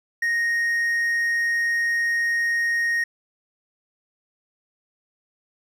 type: tone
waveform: triangle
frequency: 1864.7 Hz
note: A#6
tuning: in tune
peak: -18 dBFS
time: 0.22-3.04 s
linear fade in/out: 5 ms
effects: none